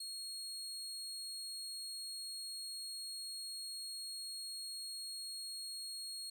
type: tone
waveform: 30% pulse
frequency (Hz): 4289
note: C8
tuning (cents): +42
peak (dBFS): -40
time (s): 0-6.3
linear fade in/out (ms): 5
effects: 13-bit